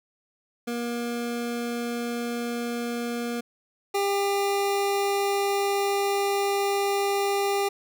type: tone pair in turn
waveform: 25% pulse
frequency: 237.6 / 399.6 Hz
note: A#3 / G4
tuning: +33 / +33 cents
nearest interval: major sixth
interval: 900 cents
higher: second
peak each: -24 / -19 dBFS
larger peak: second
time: 0.67-3.41 / 3.94-7.69 s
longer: second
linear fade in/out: 10 ms
effects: none